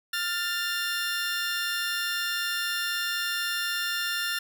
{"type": "tone pair together", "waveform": "20% pulse", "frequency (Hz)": [1400.4, 1784], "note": ["F6", "A6"], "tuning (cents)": [4, 23], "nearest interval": "major third", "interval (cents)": 419, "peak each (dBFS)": -25, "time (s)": [0.13, 4.39], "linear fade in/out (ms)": 5, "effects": []}